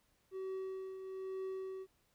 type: tone with tremolo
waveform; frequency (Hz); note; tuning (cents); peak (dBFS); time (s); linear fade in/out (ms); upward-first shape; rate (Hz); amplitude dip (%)
triangle; 380; F#4; +46; -36; 0.31-1.87; 50; triangle; 1.1; 55
effects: pink hiss -75 dBFS RMS until 2.14 s